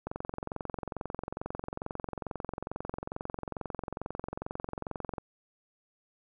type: click train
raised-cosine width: 1 ms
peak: -21 dBFS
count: 115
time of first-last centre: 0.07-5.182 s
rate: 22.3 Hz
effects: none